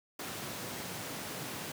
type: high-pass noise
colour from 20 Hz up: pink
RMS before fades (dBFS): -41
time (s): 0.19-1.72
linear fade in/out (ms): 5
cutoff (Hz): 110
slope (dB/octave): 24
effects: none